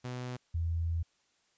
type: tone pair in turn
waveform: sawtooth / sine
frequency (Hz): 124.8 / 83.29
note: B2 / E2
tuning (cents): +19 / +18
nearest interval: perfect fifth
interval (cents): 701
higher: first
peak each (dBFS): -33 / -29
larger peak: second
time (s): 0.04-0.37 / 0.54-1.03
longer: second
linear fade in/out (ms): 10
effects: white hiss -72 dBFS RMS until 1.57 s + resampled to 16000 Hz